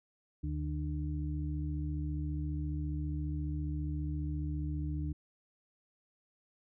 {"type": "harmonic tone", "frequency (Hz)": 74.7, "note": "D2", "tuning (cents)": 30, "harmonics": [1, 2, 4], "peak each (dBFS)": [-35, -38, -41], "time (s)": [0.43, 5.13], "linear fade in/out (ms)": 10, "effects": []}